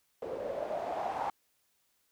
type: noise with low-pass filter sweep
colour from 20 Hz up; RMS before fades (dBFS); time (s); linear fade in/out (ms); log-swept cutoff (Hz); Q
blue; -36; 0.22-1.3; 2; 480 to 840; 7.1
effects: white hiss -74 dBFS RMS until 2.11 s